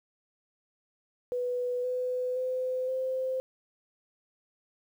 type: tone with pitch steps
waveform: sine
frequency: 493.9 / 502.2 / 510.7 / 519.4 Hz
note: B4 / B4 / C5 / C5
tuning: 0 / +29 / -42 / -13 cents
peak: -28 dBFS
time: 1.32-3.4 s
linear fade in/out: 0 ms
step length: 520 ms
effects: 10-bit